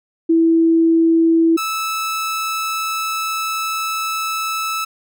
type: tone pair in turn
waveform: sine / sawtooth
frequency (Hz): 328.9 / 1309.5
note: E4 / E6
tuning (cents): -4 / -12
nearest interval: 2 octaves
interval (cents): 2392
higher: second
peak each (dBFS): -10 / -16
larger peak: first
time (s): 0.29-1.57 / 1.57-4.85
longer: second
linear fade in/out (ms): 10
effects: none